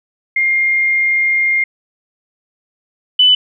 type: tone pair in turn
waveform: sine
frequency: 2119 / 2997 Hz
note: C7 / F#7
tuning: +21 / +22 cents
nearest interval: tritone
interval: 601 cents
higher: second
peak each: -11 / -6 dBFS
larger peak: second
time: 0.36-1.64 / 3.19-3.35 s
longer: first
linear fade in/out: 5 ms
effects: none